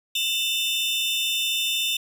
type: tone cluster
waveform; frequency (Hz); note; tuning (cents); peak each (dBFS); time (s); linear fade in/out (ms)
40% pulse; 2672 / 2946 / 3587; E7 / F#7 / A7; +23 / -8 / +33; -28 / -30 / -23; 0.15-1.97; 5
effects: none